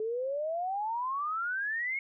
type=exponential sweep; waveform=sine; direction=up; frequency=427.3 to 2201 Hz; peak=-30 dBFS; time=0-1.99 s; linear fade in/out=2 ms; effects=none

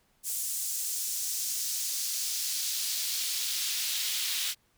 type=noise with high-pass filter sweep; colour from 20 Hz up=pink; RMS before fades=-32 dBFS; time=0.23-4.55 s; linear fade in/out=50 ms; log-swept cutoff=7900 to 3100 Hz; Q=1.3; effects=pink hiss -69 dBFS RMS until 4.77 s

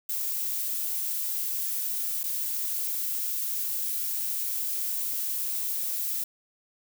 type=noise with dropouts; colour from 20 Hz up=violet; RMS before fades=-30 dBFS; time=0.09-6.24 s; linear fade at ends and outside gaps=5 ms; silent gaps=2.233-2.238 s; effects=none

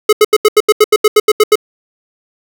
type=tone bursts; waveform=square; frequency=425.8 Hz; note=G#4; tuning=43 cents sharp; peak=-4 dBFS; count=13; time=0.09-1.556 s; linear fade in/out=5 ms; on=38 ms; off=81 ms; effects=none

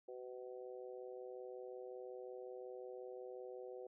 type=harmonic tone; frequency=125.5 Hz; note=B2; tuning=28 cents sharp; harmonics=3 / 4 / 5 / 6; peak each=-51 / -50 / -60 / -60 dBFS; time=0.08-3.87 s; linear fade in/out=5 ms; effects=none

